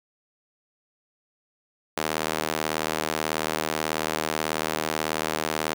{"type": "tone with high-pass filter", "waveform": "sawtooth", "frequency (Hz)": 78.3, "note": "D#2", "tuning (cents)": 11, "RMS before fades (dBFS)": -28, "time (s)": [1.97, 5.74], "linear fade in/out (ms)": 5, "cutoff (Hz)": 420, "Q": 0.63, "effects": []}